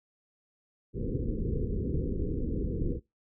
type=low-pass noise; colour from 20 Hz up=pink; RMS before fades=-31 dBFS; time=0.93-3 s; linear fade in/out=50 ms; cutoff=490 Hz; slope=96 dB/octave; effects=noise-tail reverb RT60 0.2 s tail -21 dB re dry